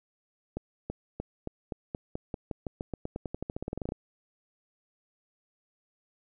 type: accelerating click train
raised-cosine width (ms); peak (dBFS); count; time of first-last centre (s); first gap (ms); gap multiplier
2; -20; 27; 0.57-3.921; 330; 0.91
effects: none